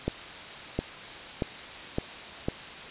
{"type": "accelerating click train", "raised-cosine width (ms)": 2, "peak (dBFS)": -13, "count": 5, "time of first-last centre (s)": [0.08, 2.485], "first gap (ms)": 710, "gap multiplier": 0.89, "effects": ["white hiss -41 dBFS RMS until 2.9 s", "resampled to 8000 Hz"]}